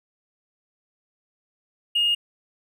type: tone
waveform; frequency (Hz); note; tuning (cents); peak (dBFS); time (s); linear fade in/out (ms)
triangle; 2848; F7; +33; -15; 1.95-2.15; 10
effects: tanh soft clip ceiling -15 dBFS